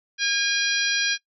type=harmonic tone; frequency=813 Hz; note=G#5; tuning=37 cents flat; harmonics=2 / 3 / 4 / 5 / 6 / 7; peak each=-25 / -27 / -28 / -29 / -30 / -30 dBFS; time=0.18-1.18 s; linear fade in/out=50 ms; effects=noise-tail reverb RT60 0.1 s tail -20 dB re dry